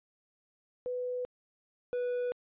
sine / triangle tone pair in turn, 497.2 / 491.5 Hz, B4 / B4, +12 / -8 cents, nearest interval unison, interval 20 cents, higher first, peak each -32 / -28 dBFS, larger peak second, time 0.86-1.25 / 1.93-2.32 s, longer neither, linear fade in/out 0 ms, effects resampled to 8000 Hz

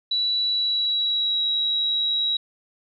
sine tone with pitch glide, 3937 to 3863 Hz, B7 to B7, -6 to -39 cents, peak -20 dBFS, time 0.11-2.37 s, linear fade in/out 5 ms, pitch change -33 cents, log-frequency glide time 0.48-1.44 s, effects none

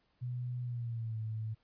sine tone with pitch glide, 123.47 to 110 Hz, B2 to A2, 0 to 0 cents, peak -35 dBFS, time 0.21-1.55 s, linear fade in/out 20 ms, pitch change -200 cents, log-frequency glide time 0.62-1.19 s, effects pink hiss -75 dBFS RMS until 1.63 s + resampled to 11025 Hz

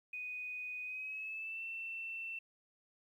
sine tone with pitch glide, 2489 to 2683 Hz, D#7 to E7, 0 to +30 cents, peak -40 dBFS, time 0.13-2.39 s, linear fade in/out 5 ms, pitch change +130 cents, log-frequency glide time 0.84-1.63 s, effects 12-bit

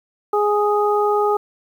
harmonic tone, 415.3 Hz, G#4, in tune, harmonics 1 / 2 / 3, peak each -17 / -20 / -22 dBFS, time 0.33-1.37 s, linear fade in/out 5 ms, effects 8-bit

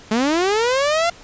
sawtooth linear sweep, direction up, 208.7 to 698.5 Hz, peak -12 dBFS, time 0.11-1.1 s, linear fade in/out 5 ms, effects pink hiss -43 dBFS RMS until 1.23 s + resampled to 16000 Hz

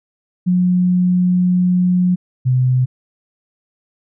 sine tone pair in turn, 180.4 / 127.56 Hz, F#3 / C3, -44 / -44 cents, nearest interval tritone, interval 600 cents, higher first, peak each -11 dBFS, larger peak neither, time 0.46-2.16 / 2.45-2.86 s, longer first, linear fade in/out 20 ms, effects none

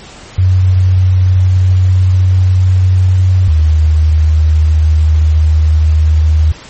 sine tone pair in turn, 92.5 / 77.78 Hz, F#2 / D#2, 0 / 0 cents, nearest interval minor third, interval 300 cents, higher first, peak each -5 dBFS, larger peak neither, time 0.38-3.48 / 3.48-6.52 s, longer first, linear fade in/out 5 ms, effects pink hiss -33 dBFS RMS until 6.69 s + MP3 32 kbps

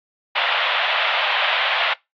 white band-pass noise, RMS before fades -20 dBFS, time 0.35-1.94 s, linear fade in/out 10 ms, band 580 to 3500 Hz, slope 48 dB/octave, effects noise-tail reverb RT60 0.2 s tail -22 dB re dry + AAC 64 kbps

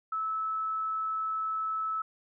sine tone, 1304 Hz, E6, 19 cents flat, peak -29 dBFS, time 0.12-2.02 s, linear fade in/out 5 ms, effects none

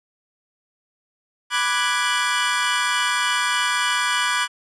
25% pulse chord, G# half-diminished seventh, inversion first, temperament equal, 987.8 / 1174.7 / 1480 / 1661.2 Hz, B5 / D6 / F#6 / G#6, 0 / 0 / 0 / 0 cents, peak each -21 dBFS, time 1.5-4.48 s, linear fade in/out 50 ms, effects resampled to 22050 Hz

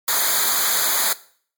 white noise with comb filter, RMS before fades -19 dBFS, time 0.08-1.13 s, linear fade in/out 2 ms, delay 0.36 ms, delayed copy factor -1, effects noise-tail reverb RT60 0.5 s tail -18 dB re dry + MP3 96 kbps

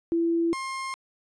sine / 30% pulse tone pair in turn, 335.1 / 1063.9 Hz, E4 / C6, +29 / +29 cents, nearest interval octave + minor sixth, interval 2000 cents, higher second, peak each -21 / -28 dBFS, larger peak first, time 0.12-0.53 / 0.53-0.94 s, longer neither, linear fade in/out 0 ms, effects resampled to 22050 Hz

